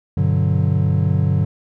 triangle chord, G major seventh, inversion none, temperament equal, 98 / 123.47 / 146.83 / 185 Hz, G2 / B2 / D3 / F#3, 0 / 0 / 0 / 0 cents, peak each -16 / -21 / -16 / -21 dBFS, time 0.17-1.45 s, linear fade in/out 5 ms, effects none

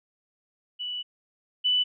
sine tone pair in turn, 2958 / 2984 Hz, F#7 / F#7, -1 / +14 cents, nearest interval unison, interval 15 cents, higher second, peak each -30 / -20 dBFS, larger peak second, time 0.79-1.03 / 1.64-1.84 s, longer first, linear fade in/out 20 ms, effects none

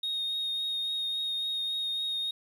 triangle tone with vibrato, 3721 Hz, A#7, 4 cents flat, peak -27 dBFS, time 0.03-2.31 s, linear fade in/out 5 ms, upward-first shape triangle, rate 3.6 Hz, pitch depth 16 cents each way, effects tanh soft clip ceiling -25 dBFS + 10-bit

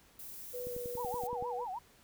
violet noise, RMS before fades -47 dBFS, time 0.19-1.27 s, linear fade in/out 2 ms
sine tone with pitch glide, 493.9 to 486.3 Hz, B4 to B4, 0 to -27 cents, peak -38 dBFS, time 0.53-1.65 s, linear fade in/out 20 ms, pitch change -27 cents, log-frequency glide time 0.66-0.73 s
click train, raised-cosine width 3 ms, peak -33 dBFS, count 9, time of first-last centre 0.67-1.425 s, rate 10.6 Hz
sine tone with vibrato, 849 Hz, G#5, 38 cents sharp, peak -37 dBFS, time 0.97-1.79 s, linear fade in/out 10 ms, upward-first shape sine, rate 6.4 Hz, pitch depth 260 cents each way
effects pink hiss -63 dBFS RMS until 2.03 s

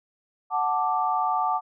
sine chord, D major, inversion first, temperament equal, 740 / 880 / 1174.7 Hz, F#5 / A5 / D6, 0 / 0 / 0 cents, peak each -26 dBFS, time 0.5-1.61 s, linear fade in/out 50 ms, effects none

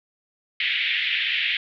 pink band-pass noise, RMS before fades -24 dBFS, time 0.6-1.57 s, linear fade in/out 2 ms, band 1900 to 3500 Hz, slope 48 dB/octave, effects none

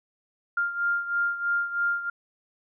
sine beating tone pair, 1399 / 1402.1 Hz, F6 / F6, +3 / +6 cents, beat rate 3.1 Hz, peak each -25 / -30 dBFS, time 0.57-2.1 s, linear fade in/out 5 ms, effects none

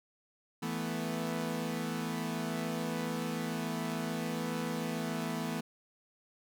sawtooth chord, E suspended fourth, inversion none, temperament equal, 164.81 / 220 / 246.9 Hz, E3 / A3 / B3, 0 / 0 / 0 cents, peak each -34 dBFS, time 0.62-5.61 s, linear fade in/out 10 ms, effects none

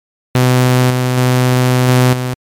sawtooth tone with level steps, 126.4 Hz, B2, 41 cents sharp, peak -4 / -8 / -5 / -3 / -12 dBFS, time 0.35-2.34 s, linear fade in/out 2 ms, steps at 0.9 / 1.17 / 1.88 / 2.13 s, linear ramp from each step 5 ms, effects MP3 96 kbps

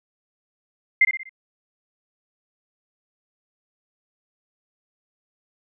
sine tone with echo, 2093 Hz, C7, in tune, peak -11 dBFS, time 1.01-1.05 s, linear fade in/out 5 ms, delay 61 ms, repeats 4, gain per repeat -7 dB, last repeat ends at 1.294 s, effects none

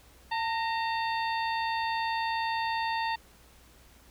harmonic tone with a mistuned harmonic, 900 Hz, A5, 39 cents sharp, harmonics 1 / 2 / 3 / 4 / 5, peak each -29 / -35 / -39 / -41 / -43 dBFS, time 0.31-3.16 s, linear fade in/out 10 ms, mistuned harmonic 2, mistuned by +58 cents, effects added 60 Hz sine -58 dBFS peak until 4.1 s + pink hiss -58 dBFS RMS until 4.1 s

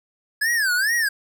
square tone with vibrato, 1658 Hz, G#6, 3 cents flat, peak -19 dBFS, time 0.41-1.09 s, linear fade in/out 10 ms, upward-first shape sine, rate 2.3 Hz, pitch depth 240 cents each way, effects none

